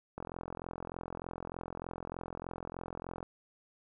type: click train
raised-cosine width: 1 ms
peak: -26 dBFS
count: 133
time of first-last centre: 0.18-3.228 s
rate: 43.3 Hz
effects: none